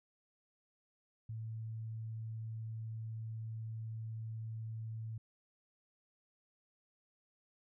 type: tone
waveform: sine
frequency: 111.5 Hz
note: A2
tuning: 23 cents sharp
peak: -40 dBFS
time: 1.29-5.18 s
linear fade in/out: 5 ms
effects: none